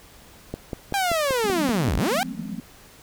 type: click train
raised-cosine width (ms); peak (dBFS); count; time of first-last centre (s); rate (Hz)
2; -15; 8; 0.54-1.884; 5.21
type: linear two-way sweep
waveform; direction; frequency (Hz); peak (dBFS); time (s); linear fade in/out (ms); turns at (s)
sawtooth; down then up; 811 to 38 to 811; -17; 0.94-2.23; 0; 1.97
type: band-pass noise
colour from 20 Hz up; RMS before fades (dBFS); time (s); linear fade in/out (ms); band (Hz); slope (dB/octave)
white; -32; 1.44-2.6; 2; 170 to 260; 96
effects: pink hiss -49 dBFS RMS until 3.02 s